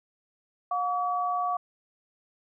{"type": "tone pair together", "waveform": "sine", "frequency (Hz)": [718.2, 1140], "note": ["F5", "C#6"], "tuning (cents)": [48, 48], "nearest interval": "minor sixth", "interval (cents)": 800, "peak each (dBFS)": [-28, -28], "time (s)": [0.71, 1.57], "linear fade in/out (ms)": 5, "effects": []}